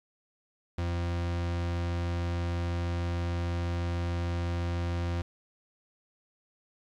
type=tone; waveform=40% pulse; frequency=86.3 Hz; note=F2; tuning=20 cents flat; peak=-28 dBFS; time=0.78-5.22 s; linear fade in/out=5 ms; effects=low-pass 5000 Hz 12 dB/octave + 10-bit